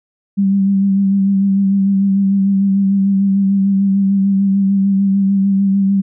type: tone with vibrato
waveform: sine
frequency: 196 Hz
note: G3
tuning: in tune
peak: -10 dBFS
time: 0.37-6.02 s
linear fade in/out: 20 ms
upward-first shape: sine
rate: 6.7 Hz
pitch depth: 27 cents each way
effects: none